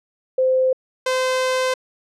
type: tone pair in turn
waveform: sine / sawtooth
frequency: 518 / 515 Hz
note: C5 / C5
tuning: -17 / -28 cents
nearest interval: unison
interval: 11 cents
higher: first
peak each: -14 dBFS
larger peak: neither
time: 0.38-0.73 / 1.06-1.74 s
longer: second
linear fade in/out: 5 ms
effects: low-pass 8000 Hz 12 dB/octave